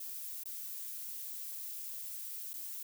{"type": "noise with dropouts", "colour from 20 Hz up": "violet", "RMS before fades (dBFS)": -43, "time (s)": [0, 2.83], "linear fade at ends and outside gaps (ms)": 5, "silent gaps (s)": [[0.437, 0.455], [2.534, 2.538]], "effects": []}